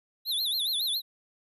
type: tone with vibrato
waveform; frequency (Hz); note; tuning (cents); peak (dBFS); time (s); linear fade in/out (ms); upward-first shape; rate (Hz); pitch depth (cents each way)
square; 3800; A#7; +33; -27; 0.25-1.02; 50; sine; 7.2; 190
effects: resampled to 32000 Hz